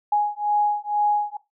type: beating tone pair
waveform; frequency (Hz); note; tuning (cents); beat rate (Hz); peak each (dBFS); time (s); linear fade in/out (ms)
sine; 830.6 / 832.7; G#5 / G#5; 0 / +4; 2.1; -22 / -22; 0.12-1.37; 5
effects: noise-tail reverb RT60 0.2 s tail -17 dB re dry